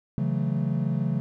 triangle chord, F# minor seventh, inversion second, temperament equal, 138.59 / 164.81 / 185 / 220 Hz, C#3 / E3 / F#3 / A3, 0 / 0 / 0 / 0 cents, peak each -25 / -27 / -28 / -29 dBFS, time 0.18-1.2 s, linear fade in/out 0 ms, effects none

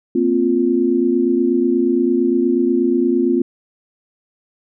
sine chord, Bb suspended second, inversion none, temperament equal, 233.1 / 261.6 / 349.2 Hz, Bb3 / C4 / F4, 0 / 0 / 0 cents, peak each -20 / -17 / -16 dBFS, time 0.15-3.42 s, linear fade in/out 5 ms, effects none

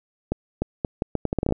accelerating click train, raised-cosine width 2 ms, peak -9 dBFS, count 13, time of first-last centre 0.32-1.524 s, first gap 300 ms, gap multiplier 0.76, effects none

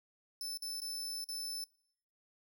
sawtooth tone with dropouts, 5274 Hz, E8, in tune, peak -36 dBFS, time 0.41-1.64 s, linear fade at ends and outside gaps 1 ms, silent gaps 0.573-0.622 / 0.802-0.818 / 1.242-1.288 s, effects noise-tail reverb RT60 0.7 s tail -23 dB re dry

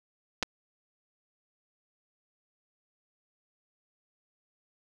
clicks, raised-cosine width 0.2 ms, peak -10 / -16 dBFS, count 2, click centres 0.427 / 0.431 s, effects none

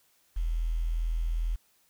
sine tone with quantisation, 41.2 Hz, E1, in tune, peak -26 dBFS, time 0.36-1.56 s, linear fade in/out 10 ms, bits 9, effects white hiss -67 dBFS RMS until 1.89 s

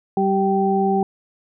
sine tone cluster, 194.3 / 389.1 / 778 Hz, G3 / G4 / G5, -15 / -13 / -13 cents, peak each -20 dBFS, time 0.17-1.03 s, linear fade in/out 2 ms, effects none

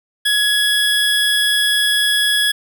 square tone pair together, 1680 / 3354 Hz, G#6 / G#7, +19 / +16 cents, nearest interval octave, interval 1197 cents, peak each -18 / -16 dBFS, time 0.25-2.52 s, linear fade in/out 10 ms, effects none

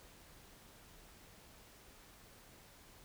silence, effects pink hiss -60 dBFS RMS until 3.04 s

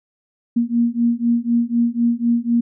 sine beating tone pair, 233.8 / 237.8 Hz, A#3 / A#3, +5 / +35 cents, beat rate 4 Hz, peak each -18 dBFS, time 0.56-2.61 s, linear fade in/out 10 ms, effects none

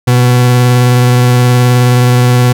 40% pulse tone with vibrato, 123.7 Hz, B2, 3 cents sharp, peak -4 dBFS, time 0.07-2.53 s, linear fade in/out 10 ms, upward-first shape triangle, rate 19 Hz, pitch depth 20 cents each way, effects none

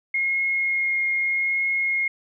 sine tone with vibrato, 2149 Hz, C7, 46 cents sharp, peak -20 dBFS, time 0.14-2.08 s, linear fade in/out 5 ms, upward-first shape triangle, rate 0.81 Hz, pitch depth 10 cents each way, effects none

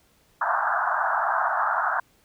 white band-pass noise, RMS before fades -24 dBFS, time 0.41-2 s, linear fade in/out 5 ms, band 650 to 1600 Hz, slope 96 dB/octave, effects pink hiss -62 dBFS RMS until 2.24 s

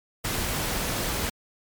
pink noise, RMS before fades -28 dBFS, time 0.24-1.3 s, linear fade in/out 10 ms, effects MP3 96 kbps

